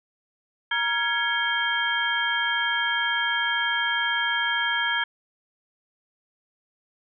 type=tone cluster; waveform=sine; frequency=941 / 1383 / 1667 / 2217 / 3190 Hz; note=A#5 / F6 / G#6 / C#7 / G7; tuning=+16 / -17 / +6 / 0 / +30 cents; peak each=-30 / -31 / -25 / -32 / -28 dBFS; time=0.71-5.04 s; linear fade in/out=5 ms; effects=none